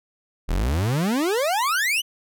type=exponential sweep; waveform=40% pulse; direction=up; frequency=36.71 to 3085 Hz; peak=-19 dBFS; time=0.48-2.02 s; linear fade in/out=20 ms; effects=none